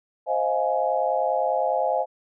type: chord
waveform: sine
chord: F minor seventh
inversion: second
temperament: just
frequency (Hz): 523.8 / 628.6 / 698.5 / 838.1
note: C5 / Eb5 / F5 / Ab5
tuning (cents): +2 / +18 / 0 / +16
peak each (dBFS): -26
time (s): 0.26-2.06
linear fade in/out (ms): 50
effects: none